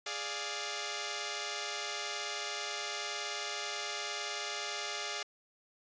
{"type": "chord", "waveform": "5% pulse", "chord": "D diminished", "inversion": "second", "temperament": "equal", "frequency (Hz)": [415.3, 587.3, 698.5], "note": ["Ab4", "D5", "F5"], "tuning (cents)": [0, 0, 0], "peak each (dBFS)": -29, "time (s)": [0.06, 5.23], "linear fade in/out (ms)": 5, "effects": ["resampled to 16000 Hz"]}